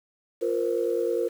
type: chord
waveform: sine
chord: F suspended fourth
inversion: none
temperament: equal with one note detuned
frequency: 349.2 / 466.2 / 516 Hz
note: F4 / Bb4 / C5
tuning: 0 / 0 / -24 cents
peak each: -28 / -25 / -29 dBFS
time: 0.41-1.29 s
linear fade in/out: 20 ms
effects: tanh soft clip ceiling -14 dBFS + 8-bit